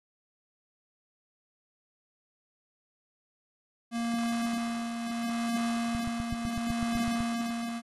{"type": "tone with tremolo", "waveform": "square", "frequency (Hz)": 233.1, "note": "A#3", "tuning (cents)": 0, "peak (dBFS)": -28, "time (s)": [3.91, 7.82], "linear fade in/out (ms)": 50, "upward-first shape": "triangle", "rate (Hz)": 0.72, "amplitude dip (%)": 50}
{"type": "click train", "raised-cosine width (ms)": 5, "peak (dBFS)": -23, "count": 11, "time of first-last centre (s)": [5.95, 7.205], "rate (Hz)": 7.97}
{"effects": ["AAC 32 kbps"]}